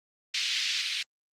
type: band-pass noise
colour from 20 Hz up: white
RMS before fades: -30 dBFS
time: 0.34-1.03 s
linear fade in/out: 5 ms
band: 2200 to 4700 Hz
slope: 24 dB/octave
effects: Opus 32 kbps